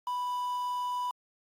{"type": "tone with quantisation", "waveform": "triangle", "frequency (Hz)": 987.8, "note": "B5", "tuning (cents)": 0, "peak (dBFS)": -28, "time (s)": [0.07, 1.11], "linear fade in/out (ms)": 2, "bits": 8, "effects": ["AAC 48 kbps"]}